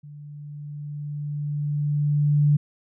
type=tone with level ramp; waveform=sine; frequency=146.83 Hz; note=D3; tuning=in tune; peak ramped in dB=-39 to -14 dBFS; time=0.03-2.57 s; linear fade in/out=10 ms; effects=none